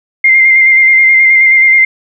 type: tone with vibrato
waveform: sine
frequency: 2101 Hz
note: C7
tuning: 7 cents sharp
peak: -3 dBFS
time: 0.24-1.85 s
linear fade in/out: 5 ms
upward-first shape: square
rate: 9.4 Hz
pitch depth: 19 cents each way
effects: none